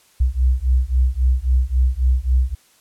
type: beating tone pair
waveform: sine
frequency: 61.74 / 65.44 Hz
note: B1 / C2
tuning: 0 / +1 cents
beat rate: 3.7 Hz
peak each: -17 dBFS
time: 0.2-2.55 s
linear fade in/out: 10 ms
effects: white hiss -55 dBFS RMS until 2.8 s + low-pass 12000 Hz 12 dB/octave